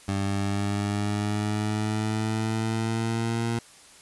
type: linear sweep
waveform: 20% pulse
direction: up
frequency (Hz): 98 to 116.54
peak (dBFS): -20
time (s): 0.08-3.59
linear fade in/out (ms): 5
effects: white hiss -51 dBFS RMS until 4.01 s + resampled to 24000 Hz